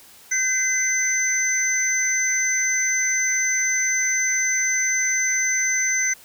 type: tone cluster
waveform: sine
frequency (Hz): 1545 / 2048 / 6100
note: G6 / C7 / G8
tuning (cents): -26 / -38 / -48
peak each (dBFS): -28 / -23 / -21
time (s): 0.31-6.14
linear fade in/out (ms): 10
effects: white hiss -48 dBFS RMS until 6.24 s